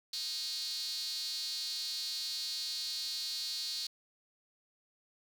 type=tone with high-pass filter; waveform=sawtooth; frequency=311.1 Hz; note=D#4; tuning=in tune; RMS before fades=-38 dBFS; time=0.13-3.87 s; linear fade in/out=5 ms; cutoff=4300 Hz; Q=7.5; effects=none